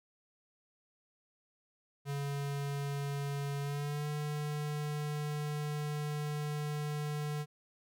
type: tone with pitch glide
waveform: square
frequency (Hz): 141.4 to 148.95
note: C#3 to D3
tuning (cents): +35 to +25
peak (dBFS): -35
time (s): 2.05-7.46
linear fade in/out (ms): 50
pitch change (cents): +90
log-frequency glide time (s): 3.62-4.07
effects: none